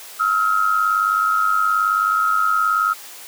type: tone pair together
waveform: sine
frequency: 1283 / 1381.9 Hz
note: E6 / F6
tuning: -47 / -19 cents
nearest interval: minor second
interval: 128 cents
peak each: -17 / -19 dBFS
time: 0.19-2.94 s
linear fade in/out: 20 ms
effects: white hiss -38 dBFS RMS until 3.27 s + high-pass 400 Hz 12 dB/octave